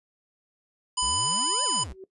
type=harmonic tone; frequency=998 Hz; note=B5; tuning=18 cents sharp; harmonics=1 / 3 / 5 / 7 / 9; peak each=-30 / -30 / -30 / -30 / -30 dBFS; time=0.97-1.84 s; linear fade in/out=10 ms
type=exponential two-way sweep; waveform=square; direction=up then down; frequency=53 to 619 to 53 Hz; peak=-37 dBFS; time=1.02-1.93 s; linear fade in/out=5 ms; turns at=1.64 s
type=tone with exponential growth; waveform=sine; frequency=380 Hz; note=F#4; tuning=46 cents sharp; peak=-36 dBFS; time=1.77-2.04 s; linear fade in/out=2 ms; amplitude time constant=58 ms
effects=noise-tail reverb RT60 0.1 s tail -17 dB re dry + resampled to 24000 Hz